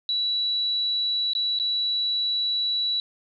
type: tone with dropouts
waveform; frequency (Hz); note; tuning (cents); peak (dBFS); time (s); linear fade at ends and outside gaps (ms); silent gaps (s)
sine; 3930; B7; -9; -22; 0.09-3; 1; 1.334-1.351 / 1.588-1.598
effects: none